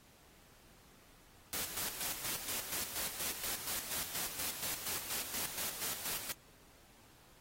white noise with tremolo, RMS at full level -38 dBFS, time 1.53-6.32 s, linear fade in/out 0 ms, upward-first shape square, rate 4.2 Hz, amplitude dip 55%, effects pink hiss -63 dBFS RMS until 7.4 s + AAC 48 kbps

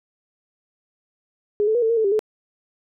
sine tone with pitch steps, 415 / 437 / 481.8 / 446.7 / 463.9 / 440.3 / 394.9 / 430.1 Hz, G#4 / A4 / B4 / A4 / A#4 / A4 / G4 / A4, -1 / -12 / -43 / +26 / -8 / +1 / +13 / -39 cents, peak -16 dBFS, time 1.6-2.192 s, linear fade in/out 0 ms, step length 74 ms, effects none

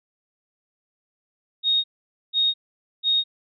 sine tone bursts, 3729 Hz, A#7, in tune, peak -17 dBFS, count 3, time 1.63-3.24 s, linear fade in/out 50 ms, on 210 ms, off 490 ms, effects none

